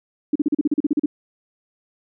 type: tone bursts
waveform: sine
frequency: 295 Hz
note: D4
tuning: 8 cents sharp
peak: -14 dBFS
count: 12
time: 0.33-1.06 s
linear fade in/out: 5 ms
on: 26 ms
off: 38 ms
effects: none